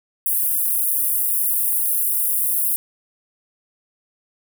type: high-pass noise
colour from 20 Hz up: pink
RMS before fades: -20 dBFS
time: 0.26-2.76 s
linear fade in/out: 0 ms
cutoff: 10000 Hz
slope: 48 dB/octave
effects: none